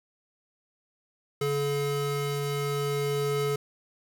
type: tone pair together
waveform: square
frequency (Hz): 142.8 / 427.9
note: D3 / A4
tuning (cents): -48 / -48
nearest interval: octave + perfect fifth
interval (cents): 1900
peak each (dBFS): -31 / -29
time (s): 1.41-3.56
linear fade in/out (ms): 5
effects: none